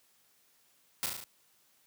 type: noise with echo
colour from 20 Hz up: white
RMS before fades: -32 dBFS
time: 1.03-1.06 s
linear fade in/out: 0 ms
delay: 36 ms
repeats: 5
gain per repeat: -3 dB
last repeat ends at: 1.24 s
effects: white hiss -68 dBFS RMS until 1.86 s + high-pass 80 Hz 12 dB/octave